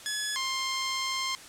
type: tone pair in turn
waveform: 10% pulse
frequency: 1700 / 1056.1 Hz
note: G#6 / C6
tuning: +40 / +16 cents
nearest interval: minor sixth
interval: 824 cents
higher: first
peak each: -20 dBFS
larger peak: neither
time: 0.06-0.36 / 0.36-1.35 s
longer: second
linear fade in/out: 0 ms
effects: white hiss -47 dBFS RMS until 1.48 s + low-pass 9000 Hz 12 dB/octave